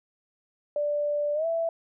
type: tone with pitch glide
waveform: sine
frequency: 587.3 to 663 Hz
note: D5 to E5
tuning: 0 to +10 cents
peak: -24 dBFS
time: 0.76-1.69 s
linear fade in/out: 2 ms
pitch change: +210 cents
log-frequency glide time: 1.34-1.46 s
effects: none